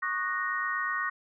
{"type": "chord", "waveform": "sine", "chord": "D# minor seventh", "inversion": "third", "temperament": "equal with one note detuned", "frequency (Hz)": [1108.7, 1216.8, 1480, 1864.7], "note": ["C#6", "D#6", "F#6", "A#6"], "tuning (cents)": [0, -39, 0, 0], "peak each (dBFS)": [-34, -36, -35, -31], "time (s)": [0.02, 1.1], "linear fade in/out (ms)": 10, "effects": []}